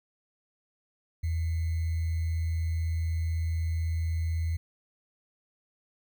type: tone with sample-and-hold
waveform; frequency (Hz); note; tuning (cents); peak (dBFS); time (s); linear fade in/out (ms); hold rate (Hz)
sine; 82; E2; -9; -26; 1.23-4.57; 10; 2100
effects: none